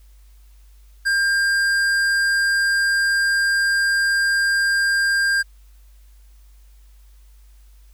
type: tone with tanh clipping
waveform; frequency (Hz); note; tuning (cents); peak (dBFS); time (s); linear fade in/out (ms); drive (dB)
sine; 1599; G6; +34; -18; 1.05-5.43; 20; 14
effects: added 50 Hz sine -45 dBFS peak until 7.93 s + white hiss -61 dBFS RMS until 7.93 s